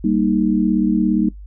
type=chord; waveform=sine; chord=Eb major; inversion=first; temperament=equal; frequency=196 / 233.1 / 311.1 Hz; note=G3 / Bb3 / Eb4; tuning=0 / 0 / 0 cents; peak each=-18 dBFS; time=0.04-1.29 s; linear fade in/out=5 ms; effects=noise-tail reverb RT60 0.1 s tail -18 dB re dry + added 50 Hz sine -33 dBFS peak until 1.46 s